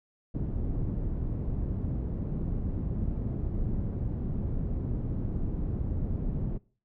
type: low-pass noise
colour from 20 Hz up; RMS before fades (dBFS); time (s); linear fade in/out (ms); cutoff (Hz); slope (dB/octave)
pink; -31; 0.34-6.58; 10; 230; 12
effects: noise-tail reverb RT60 0.4 s tail -21 dB re dry